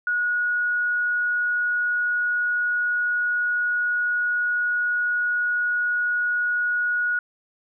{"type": "tone", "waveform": "sine", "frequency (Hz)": 1454, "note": "F#6", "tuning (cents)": -31, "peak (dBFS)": -20, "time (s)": [0.07, 7.19], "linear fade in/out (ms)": 2, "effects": []}